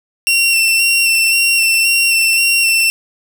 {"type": "tone with vibrato", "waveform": "sawtooth", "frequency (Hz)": 2718, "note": "F7", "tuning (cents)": -48, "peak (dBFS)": -7, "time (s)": [0.27, 2.9], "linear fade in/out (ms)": 0, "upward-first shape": "square", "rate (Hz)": 1.9, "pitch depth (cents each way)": 17, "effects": ["7-bit"]}